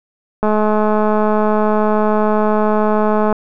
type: click train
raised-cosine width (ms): 1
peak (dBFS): -3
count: 618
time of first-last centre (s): 0.43-3.327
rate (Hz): 213
effects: none